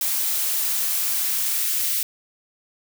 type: noise with high-pass filter sweep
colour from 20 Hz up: blue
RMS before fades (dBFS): -23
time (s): 0.01-2.03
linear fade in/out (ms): 2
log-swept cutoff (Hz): 210 to 2000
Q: 0.87
effects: none